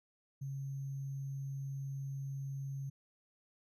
sine tone with sample-and-hold, 136.9 Hz, C#3, 21 cents flat, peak -38 dBFS, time 0.41-2.9 s, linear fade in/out 10 ms, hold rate 6300 Hz, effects resampled to 32000 Hz

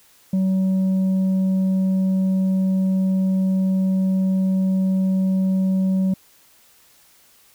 triangle tone with tanh clipping, 189.2 Hz, F#3, 39 cents sharp, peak -17 dBFS, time 0.33-6.14 s, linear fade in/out 5 ms, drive 8 dB, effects white hiss -54 dBFS RMS until 7.54 s

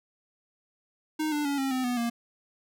square tone with pitch steps, 309.8 / 295.8 / 282.5 / 269.7 / 257.5 / 245.9 / 234.8 Hz, D#4 / D4 / C#4 / C#4 / C4 / B3 / A#3, -7 / +13 / +33 / -47 / -28 / -7 / +13 cents, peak -27 dBFS, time 1.19-2.1 s, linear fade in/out 10 ms, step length 130 ms, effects none

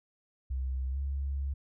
sine tone with pitch glide, 65.1 to 68.97 Hz, C2 to C#2, -8 to -8 cents, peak -30 dBFS, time 0.5-1.54 s, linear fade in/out 10 ms, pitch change +100 cents, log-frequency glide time 0.91-0.97 s, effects none

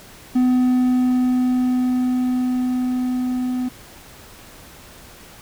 triangle tone with level ramp, 251.8 Hz, B3, 34 cents sharp, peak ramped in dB -11 to -18 dBFS, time 0.35-3.69 s, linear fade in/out 10 ms, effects pink hiss -43 dBFS RMS until 5.41 s

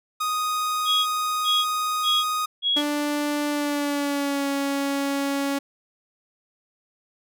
45% pulse tone, 1244.5 Hz, D#6, in tune, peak -23 dBFS, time 0.2-2.46 s, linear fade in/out 10 ms
sine tone bursts, 3322 Hz, G#7, in tune, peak -19 dBFS, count 4, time 0.85-2.83 s, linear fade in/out 50 ms, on 210 ms, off 380 ms
sawtooth tone with pitch glide, 293.7 to 278.8 Hz, D4 to C#4, 0 to +10 cents, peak -19 dBFS, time 2.76-5.59 s, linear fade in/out 10 ms, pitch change -90 cents, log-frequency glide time 3.5-4.48 s
effects none

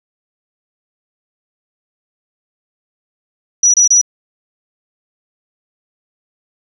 sine tone bursts, 5860 Hz, F#8, 18 cents flat, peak -6 dBFS, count 3, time 3.63-4.014 s, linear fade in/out 5 ms, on 110 ms, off 27 ms, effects 7-bit

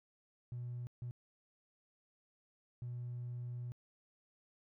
triangle tone bursts at uneven times, 121.8 Hz, B2, 24 cents flat, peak -37 dBFS, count 3, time 0.52-0.87 / 1.02-1.11 / 2.82-3.72 s, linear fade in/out 0 ms, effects tanh soft clip ceiling -37 dBFS

